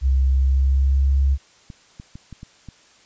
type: tone with pitch glide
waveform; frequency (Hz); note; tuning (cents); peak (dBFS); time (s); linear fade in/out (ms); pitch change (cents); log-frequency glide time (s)
sine; 66.2 to 68.22; C2 to C#2; +21 to -27; -14; 0.01-1.38; 50; +52; 0.32-1.11
type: clicks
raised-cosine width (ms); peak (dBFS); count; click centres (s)
5; -24; 6; 1.702 / 1.999 / 2.155 / 2.327 / 2.431 / 2.687
effects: white hiss -53 dBFS RMS until 3.05 s + resampled to 16000 Hz